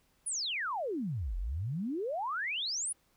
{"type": "exponential two-way sweep", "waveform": "sine", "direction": "down then up", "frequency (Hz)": [10530, 40.64, 10530], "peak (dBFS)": -32, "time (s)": [0.26, 2.93], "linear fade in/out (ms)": 10, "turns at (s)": 1.37, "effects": ["pink hiss -71 dBFS RMS until 3.16 s"]}